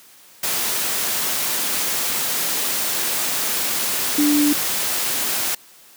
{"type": "tone in noise", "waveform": "sine", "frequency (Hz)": 293.7, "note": "D4", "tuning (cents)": 0, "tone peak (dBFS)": -14, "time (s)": [4.18, 4.53], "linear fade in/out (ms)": 5, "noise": "white", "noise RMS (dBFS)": -22, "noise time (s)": [0.43, 5.55], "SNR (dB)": 5, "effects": ["white hiss -48 dBFS RMS until 5.96 s", "high-pass 150 Hz 12 dB/octave"]}